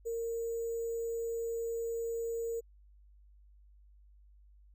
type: tone with sample-and-hold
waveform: sine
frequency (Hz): 460.4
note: A#4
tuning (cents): -22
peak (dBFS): -33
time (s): 0.05-2.61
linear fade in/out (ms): 20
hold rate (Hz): 7350
effects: added 50 Hz sine -57 dBFS peak until 4.74 s